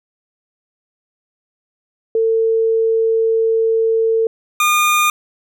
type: tone pair in turn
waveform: sine / 25% pulse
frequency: 450 / 1215 Hz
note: A4 / D#6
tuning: +39 / -42 cents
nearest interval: octave + perfect fourth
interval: 1719 cents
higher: second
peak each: -12 / -8 dBFS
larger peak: second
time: 2.15-4.27 / 4.6-5.1 s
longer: first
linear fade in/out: 2 ms
effects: none